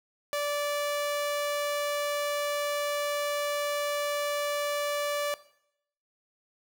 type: tone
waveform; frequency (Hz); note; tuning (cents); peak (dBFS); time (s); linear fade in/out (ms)
sawtooth; 582; D5; -16; -24; 0.33-5.34; 0
effects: noise-tail reverb RT60 0.7 s tail -17 dB re dry